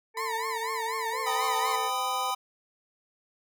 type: harmonic tone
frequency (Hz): 447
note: A4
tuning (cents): +27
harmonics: 1 / 2 / 4 / 5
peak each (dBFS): -36 / -39 / -42 / -43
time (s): 0.14-1.91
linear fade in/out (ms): 50
type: tone with vibrato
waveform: 35% pulse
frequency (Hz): 987.8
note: B5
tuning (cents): 0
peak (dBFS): -29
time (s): 0.17-1.76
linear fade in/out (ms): 2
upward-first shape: triangle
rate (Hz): 4.1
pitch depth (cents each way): 190
type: tone with tremolo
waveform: sine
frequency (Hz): 513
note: C5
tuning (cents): -34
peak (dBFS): -39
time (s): 1.13-2.31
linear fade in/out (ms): 5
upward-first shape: sine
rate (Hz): 14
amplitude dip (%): 25
type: chord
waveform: square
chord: G augmented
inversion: none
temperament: equal with one note detuned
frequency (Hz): 784 / 1003.3 / 1244.5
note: G5 / B5 / D#6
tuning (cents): 0 / +27 / 0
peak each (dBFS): -33 / -32 / -33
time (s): 1.26-2.35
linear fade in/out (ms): 10
effects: none